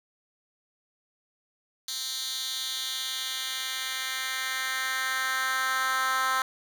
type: tone with high-pass filter sweep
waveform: 10% pulse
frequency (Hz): 261.6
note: C4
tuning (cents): 0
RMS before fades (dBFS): -30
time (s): 1.88-6.42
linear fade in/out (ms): 2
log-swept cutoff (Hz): 4400 to 1200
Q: 2.1
effects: none